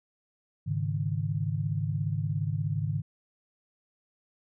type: chord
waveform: sine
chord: Ab suspended fourth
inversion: none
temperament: equal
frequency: 103.83 / 138.59 / 155.56 Hz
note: Ab2 / Db3 / Eb3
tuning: 0 / 0 / 0 cents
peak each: -31 / -32 / -31 dBFS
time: 0.66-3.02 s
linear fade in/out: 20 ms
effects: none